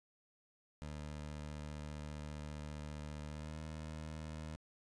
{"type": "tone with pitch glide", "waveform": "20% pulse", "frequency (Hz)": [75, 77.96], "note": ["D2", "D#2"], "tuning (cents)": [37, 4], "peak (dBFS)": -39, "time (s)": [0.82, 4.56], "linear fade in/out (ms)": 0, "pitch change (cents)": 67, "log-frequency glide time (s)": [3.3, 3.56], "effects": ["resampled to 22050 Hz"]}